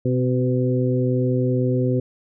harmonic tone with a mistuned harmonic, 126.1 Hz, B2, 36 cents sharp, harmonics 1 / 2 / 3 / 4, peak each -20 / -23 / -25 / -26 dBFS, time 0.05-2 s, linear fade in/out 5 ms, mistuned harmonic 2, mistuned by +26 cents, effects none

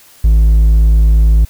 sine tone with hard clipping, 54.5 Hz, A1, 16 cents flat, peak -6 dBFS, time 0.24-1.45 s, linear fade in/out 5 ms, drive 3 dB, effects white hiss -43 dBFS RMS until 1.49 s

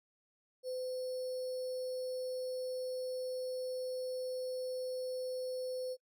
sine tone with sample-and-hold, 509 Hz, C5, 48 cents flat, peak -36 dBFS, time 0.63-5.97 s, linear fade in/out 50 ms, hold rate 4900 Hz, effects noise-tail reverb RT60 0.1 s tail -26 dB re dry + resampled to 32000 Hz

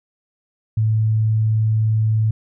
sine tone, 109.6 Hz, A2, 6 cents flat, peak -14 dBFS, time 0.77-2.31 s, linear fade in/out 5 ms, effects none

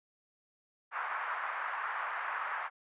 pink band-pass noise, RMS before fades -37 dBFS, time 0.91-2.7 s, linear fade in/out 50 ms, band 960 to 1700 Hz, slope 24 dB/octave, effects resampled to 8000 Hz

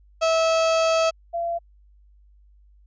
35% pulse / sine tone pair in turn, 651 / 681.7 Hz, E5 / F5, -22 / -42 cents, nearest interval minor second, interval 80 cents, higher second, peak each -16 / -23 dBFS, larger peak first, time 0.21-1.11 / 1.33-1.59 s, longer first, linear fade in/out 20 ms, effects added 50 Hz sine -51 dBFS peak until 2.86 s + resampled to 16000 Hz

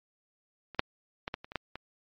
clicks, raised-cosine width 0.3 ms, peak -29 / -7 / -17 / -16 / -28 / -26 / -13 / -22 dBFS, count 8, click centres 0.747 / 0.794 / 1.279 / 1.341 / 1.445 / 1.519 / 1.557 / 1.756 s, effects low-pass 4000 Hz 12 dB/octave + MP3 48 kbps

